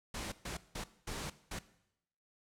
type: noise bursts at uneven times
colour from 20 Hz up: pink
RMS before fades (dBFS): -41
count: 5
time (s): 0.14-0.32 / 0.45-0.57 / 0.75-0.84 / 1.07-1.3 / 1.51-1.59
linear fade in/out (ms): 5
effects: noise-tail reverb RT60 0.8 s tail -17 dB re dry + low-pass 10000 Hz 12 dB/octave